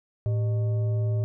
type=tone with frequency modulation; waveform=sine; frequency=110 Hz; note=A2; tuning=in tune; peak=-22 dBFS; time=0.26-1.24 s; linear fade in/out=0 ms; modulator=501 Hz; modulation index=0.3; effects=none